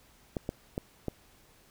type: clicks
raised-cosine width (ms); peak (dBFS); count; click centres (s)
2; -18; 4; 0.368 / 0.491 / 0.779 / 1.083
effects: pink hiss -61 dBFS RMS until 1.7 s